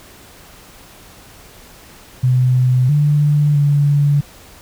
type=tone with pitch steps; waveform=sine; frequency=126.9 / 147.4 / 144.1 Hz; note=B2 / D3 / D3; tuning=+47 / +7 / -33 cents; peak=-10 dBFS; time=2.23-4.21 s; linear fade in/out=10 ms; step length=660 ms; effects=pink hiss -42 dBFS RMS until 4.61 s